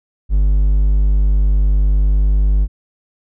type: tone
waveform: triangle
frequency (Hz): 49.96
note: G1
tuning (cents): +34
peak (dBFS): -8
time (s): 0.29-2.68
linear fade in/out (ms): 50
effects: none